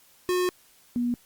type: tone pair in turn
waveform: square / sine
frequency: 362 / 241.6 Hz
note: F#4 / B3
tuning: -38 / -38 cents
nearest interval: perfect fifth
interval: 700 cents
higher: first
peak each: -23 dBFS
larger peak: neither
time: 0.29-0.49 / 0.96-1.14 s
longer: first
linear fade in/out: 0 ms
effects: white hiss -58 dBFS RMS until 1.25 s + Opus 48 kbps